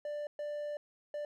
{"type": "tone bursts at uneven times", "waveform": "triangle", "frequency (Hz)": 590, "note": "D5", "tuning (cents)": 8, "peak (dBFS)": -34, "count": 3, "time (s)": [[0.05, 0.27], [0.39, 0.77], [1.14, 1.25]], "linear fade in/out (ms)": 2, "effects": []}